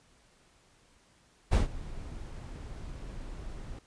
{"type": "noise with ADSR envelope", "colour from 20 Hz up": "brown", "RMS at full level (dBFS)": -20, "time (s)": [1.51, 3.79], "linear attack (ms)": 24, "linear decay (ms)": 140, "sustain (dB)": -21, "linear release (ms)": 4, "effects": ["pink hiss -64 dBFS RMS until 3.86 s", "resampled to 22050 Hz"]}